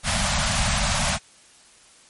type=band-stop noise; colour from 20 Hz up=pink; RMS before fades=-22 dBFS; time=0.03-1.19 s; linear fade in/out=50 ms; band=230 to 570 Hz; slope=96 dB/octave; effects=white hiss -52 dBFS RMS until 2.09 s + MP3 48 kbps